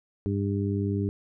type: harmonic tone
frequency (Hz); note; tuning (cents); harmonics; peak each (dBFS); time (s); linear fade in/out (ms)
100; G2; +35; 1 / 2 / 3 / 4; -27 / -30 / -32 / -33; 0.26-1.09; 0
effects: none